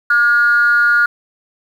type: tone with frequency modulation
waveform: sine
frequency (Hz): 1428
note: F6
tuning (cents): +38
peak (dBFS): -8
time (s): 0.1-1.06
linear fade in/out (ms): 5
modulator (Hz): 247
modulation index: 0.4
effects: tanh soft clip ceiling -5 dBFS + 7-bit